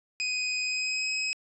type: tone with pitch glide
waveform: 25% pulse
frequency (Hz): 2503 to 2544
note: D#7 to D#7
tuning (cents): +10 to +38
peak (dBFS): -24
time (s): 0.2-1.33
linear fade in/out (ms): 0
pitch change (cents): +28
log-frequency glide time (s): 0.62-1.11
effects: resampled to 24000 Hz